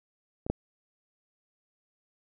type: clicks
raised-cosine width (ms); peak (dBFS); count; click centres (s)
2; -23 / -13; 2; 0.465 / 0.5
effects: none